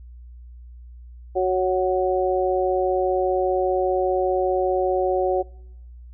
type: harmonic tone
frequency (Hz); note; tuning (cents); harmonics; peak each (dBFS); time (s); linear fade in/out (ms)
185; F#3; 0; 2 / 3 / 4; -21 / -23 / -24; 1.35-5.43; 20
effects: noise-tail reverb RT60 0.9 s tail -24 dB re dry + added 60 Hz sine -39 dBFS peak until 6.13 s